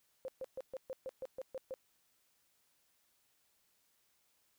sine tone bursts, 523.3 Hz, C5, in tune, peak -39 dBFS, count 10, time 0.25-1.74 s, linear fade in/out 0 ms, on 32 ms, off 130 ms, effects white hiss -75 dBFS RMS until 4.58 s

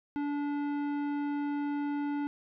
sine tone with tanh clipping, 289.1 Hz, D4, 27 cents flat, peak -32 dBFS, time 0.16-2.27 s, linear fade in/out 0 ms, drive 14 dB, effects none

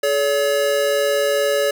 square tone pair together, 425.5 / 568 Hz, G#4 / C#5, +42 / +42 cents, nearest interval perfect fourth, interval 500 cents, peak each -22 / -18 dBFS, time 0.03-1.71 s, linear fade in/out 5 ms, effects none

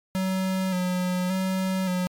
square tone with vibrato, 185 Hz, F#3, in tune, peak -24 dBFS, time 0.15-2.07 s, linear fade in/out 0 ms, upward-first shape square, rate 0.87 Hz, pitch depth 33 cents each way, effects MP3 96 kbps

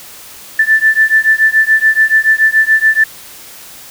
sine beating tone pair, 1760 / 1767 Hz, A6 / A6, 0 / +7 cents, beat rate 7 Hz, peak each -10 dBFS, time 0.59-3.04 s, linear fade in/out 5 ms, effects white hiss -34 dBFS RMS until 3.9 s

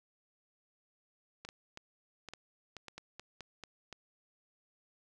clicks, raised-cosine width 0.2 ms, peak -28 dBFS, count 12, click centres 1.45 / 1.489 / 1.774 / 2.287 / 2.336 / 2.767 / 2.883 / 2.98 / 3.196 / 3.407 / 3.637 / 3.927 s, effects none

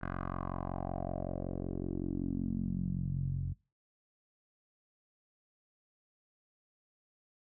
10% pulse tone with low-pass filter sweep, 45.33 Hz, F#1, 35 cents flat, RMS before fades -36 dBFS, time 0.01-3.54 s, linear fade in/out 20 ms, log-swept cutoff 1500 to 110 Hz, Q 3.7, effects noise-tail reverb RT60 0.3 s tail -23 dB re dry

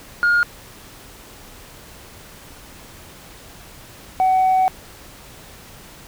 sine tone pair in turn, 1423 / 751.4 Hz, F6 / F#5, +32 / +26 cents, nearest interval major seventh, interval 1106 cents, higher first, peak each -11 dBFS, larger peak neither, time 0.23-0.43 / 4.2-4.68 s, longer second, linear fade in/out 0 ms, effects tanh soft clip ceiling -11 dBFS + pink hiss -42 dBFS RMS until 6.07 s

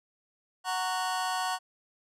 sawtooth chord, F# major, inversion none, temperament just, 740 / 925 / 1110 Hz, F#5 / A#5 / C#6, 0 / -14 / +2 cents, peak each -27 / -31 / -30 dBFS, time 0.64-1.59 s, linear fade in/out 50 ms, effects low-pass 10000 Hz 12 dB/octave

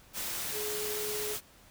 sine tone in noise, 421.9 Hz, G#4, 27 cents sharp, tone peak -36 dBFS, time 0.52-1.37 s, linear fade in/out 50 ms, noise white, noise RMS -36 dBFS, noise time 0.13-1.41 s, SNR -3 dB, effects pink hiss -58 dBFS RMS until 1.7 s

